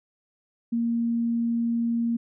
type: tone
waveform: sine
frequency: 233.1 Hz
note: A#3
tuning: in tune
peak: -22 dBFS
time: 0.72-2.17 s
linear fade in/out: 10 ms
effects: none

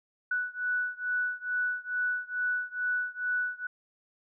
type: beating tone pair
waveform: sine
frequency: 1480 / 1482.3 Hz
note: F#6 / F#6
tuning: 0 / +3 cents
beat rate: 2.3 Hz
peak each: -31 / -32 dBFS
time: 0.31-3.67 s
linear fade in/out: 5 ms
effects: none

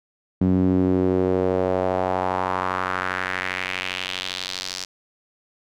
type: tone with band-pass filter sweep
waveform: sawtooth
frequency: 92.5 Hz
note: F#2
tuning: in tune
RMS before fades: -23 dBFS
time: 0.41-4.85 s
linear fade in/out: 5 ms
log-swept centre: 220 to 5300 Hz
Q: 2.4
effects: none

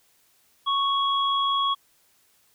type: tone pair together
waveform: sine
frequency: 1108.7 / 3326 Hz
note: C#6 / G#7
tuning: 0 / +2 cents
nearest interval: octave + perfect fifth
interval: 1902 cents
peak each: -22 / -26 dBFS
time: 0.66-1.75 s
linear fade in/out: 20 ms
effects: white hiss -63 dBFS RMS until 2.54 s

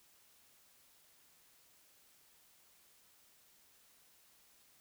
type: silence
effects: white hiss -67 dBFS RMS until 4.8 s

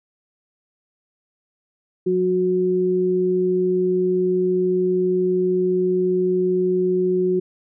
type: tone pair together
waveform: sine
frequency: 181.3 / 366.4 Hz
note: F#3 / F#4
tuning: -35 / -17 cents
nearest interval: octave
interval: 1218 cents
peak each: -24 / -17 dBFS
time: 2.06-7.4 s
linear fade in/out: 10 ms
effects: none

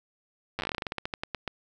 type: slowing click train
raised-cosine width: 0.3 ms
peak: -15 dBFS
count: 20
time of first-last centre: 0.59-1.477 s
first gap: 9 ms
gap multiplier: 1.16
effects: none

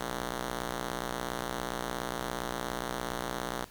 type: ring-modulated tone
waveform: 5% pulse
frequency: 124.4 Hz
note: B2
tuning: 13 cents sharp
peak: -19 dBFS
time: 0-3.65 s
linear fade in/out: 10 ms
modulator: 90.8 Hz
effects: pink hiss -54 dBFS RMS until 3.7 s

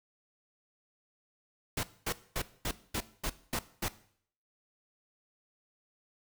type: noise bursts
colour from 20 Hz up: pink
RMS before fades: -33 dBFS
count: 8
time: 1.77-3.884 s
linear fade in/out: 5 ms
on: 63 ms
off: 230 ms
effects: noise-tail reverb RT60 0.6 s tail -17 dB re dry

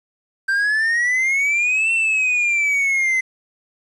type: exponential two-way sweep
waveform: triangle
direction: up then down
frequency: 1562 to 2710 to 2041 Hz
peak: -14 dBFS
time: 0.48-3.21 s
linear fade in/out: 10 ms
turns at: 1.92 s
effects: resampled to 24000 Hz + 8-bit

